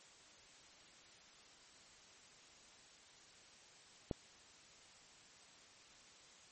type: click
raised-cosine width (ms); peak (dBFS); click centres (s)
2; -24; 4.112
effects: white hiss -62 dBFS RMS until 6.51 s + MP3 32 kbps